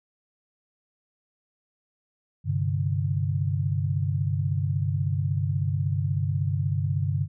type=chord; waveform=sine; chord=G suspended fourth; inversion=none; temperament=just; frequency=98 / 130.67 / 147 Hz; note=G2 / C3 / D3; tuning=0 / -2 / +2 cents; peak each=-26 / -29 / -27 dBFS; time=2.44-7.28 s; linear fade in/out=50 ms; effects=none